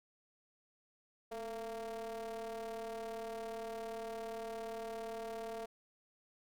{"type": "ring-modulated tone", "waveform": "square", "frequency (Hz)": 116.54, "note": "A#2", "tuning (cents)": 0, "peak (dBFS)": -39, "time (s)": [1.31, 5.66], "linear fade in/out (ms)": 10, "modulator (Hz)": 564, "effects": []}